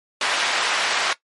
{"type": "band-pass noise", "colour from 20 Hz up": "pink", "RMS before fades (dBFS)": -22, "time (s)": [0.21, 1.13], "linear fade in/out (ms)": 2, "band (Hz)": [950, 4400], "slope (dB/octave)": 12, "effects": ["noise-tail reverb RT60 0.1 s tail -17 dB re dry", "MP3 48 kbps"]}